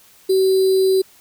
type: tone with sample-and-hold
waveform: sine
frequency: 380 Hz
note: F#4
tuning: 46 cents sharp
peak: -12 dBFS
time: 0.29-1.02 s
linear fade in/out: 10 ms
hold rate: 4410 Hz
effects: white hiss -50 dBFS RMS until 1.2 s